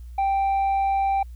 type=tone with tanh clipping; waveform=sine; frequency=784 Hz; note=G5; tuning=in tune; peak=-20 dBFS; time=0.18-1.23 s; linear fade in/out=5 ms; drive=3 dB; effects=added 60 Hz sine -36 dBFS peak until 1.35 s + white hiss -64 dBFS RMS until 1.35 s